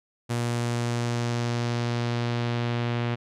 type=tone with low-pass filter sweep; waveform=sawtooth; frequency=119.2 Hz; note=A#2; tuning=39 cents sharp; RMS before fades=-27 dBFS; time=0.29-3.16 s; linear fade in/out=20 ms; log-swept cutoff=9600 to 3000 Hz; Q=1.3; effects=none